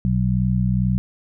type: harmonic tone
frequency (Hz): 62.3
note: B1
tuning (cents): +16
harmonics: 1 / 2 / 3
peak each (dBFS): -24 / -20 / -20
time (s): 0.05-0.98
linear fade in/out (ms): 0
effects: none